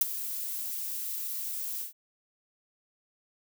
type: noise with ADSR envelope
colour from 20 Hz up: violet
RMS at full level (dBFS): -20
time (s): 0.01-1.93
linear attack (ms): 4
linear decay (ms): 20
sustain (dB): -15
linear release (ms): 120
effects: none